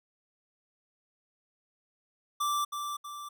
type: tone with echo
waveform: square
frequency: 1172 Hz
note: D6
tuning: 4 cents flat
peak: -28 dBFS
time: 2.4-2.65 s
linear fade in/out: 10 ms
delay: 320 ms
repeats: 2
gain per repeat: -6 dB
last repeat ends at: 3.29 s
effects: none